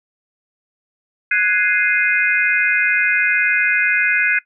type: chord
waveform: sine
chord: Ab dominant seventh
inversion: third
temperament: equal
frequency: 1480 / 1661.2 / 2093 / 2489 Hz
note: Gb6 / Ab6 / C7 / Eb7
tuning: 0 / 0 / 0 / 0 cents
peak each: -19 dBFS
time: 1.31-4.39 s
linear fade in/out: 5 ms
effects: noise-tail reverb RT60 0.1 s tail -19 dB re dry